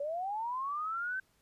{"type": "linear sweep", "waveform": "sine", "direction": "up", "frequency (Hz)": [554.4, 1555], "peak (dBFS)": -33, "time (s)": [0, 1.2], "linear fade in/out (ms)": 5, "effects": ["pink hiss -71 dBFS RMS until 1.41 s", "resampled to 32000 Hz"]}